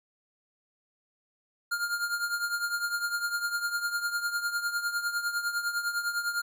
square tone with tremolo, 1407 Hz, F6, 12 cents sharp, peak -26 dBFS, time 1.71-6.42 s, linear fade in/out 10 ms, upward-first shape triangle, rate 9.9 Hz, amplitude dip 75%, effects none

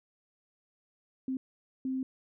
sine tone bursts at uneven times, 261.6 Hz, C4, in tune, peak -30 dBFS, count 2, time 1.28-1.37 / 1.85-2.03 s, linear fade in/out 2 ms, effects none

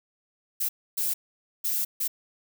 violet noise bursts at uneven times, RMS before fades -27 dBFS, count 4, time 0.6-0.69 / 0.97-1.14 / 1.64-1.85 / 2-2.08 s, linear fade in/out 10 ms, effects none

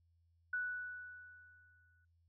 sine tone with exponential decay, 1480 Hz, F#6, in tune, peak -34 dBFS, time 0.53-2.05 s, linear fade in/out 5 ms, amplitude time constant 330 ms, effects noise-tail reverb RT60 0.2 s tail -26 dB re dry + added 84 Hz sine -70 dBFS peak until 2.28 s

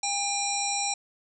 harmonic tone, 803 Hz, G5, 41 cents sharp, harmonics 1 / 3 / 5 / 7 / 9 / 10, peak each -31 / -35 / -34 / -32 / -33 / -35 dBFS, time 0.03-0.94 s, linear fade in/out 5 ms, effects none

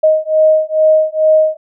sine beating tone pair, 624 / 626.3 Hz, D#5 / D#5, +5 / +11 cents, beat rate 2.3 Hz, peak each -11 dBFS, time 0.03-1.57 s, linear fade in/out 10 ms, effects none

